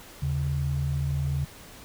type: tone pair together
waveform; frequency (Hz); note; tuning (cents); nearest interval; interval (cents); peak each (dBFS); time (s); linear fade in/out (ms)
sine; 78.06 / 138.9; D#2 / C#3; +6 / +4; minor seventh; 998; -29 / -26; 0.22-1.45; 5
effects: pink hiss -47 dBFS RMS until 1.84 s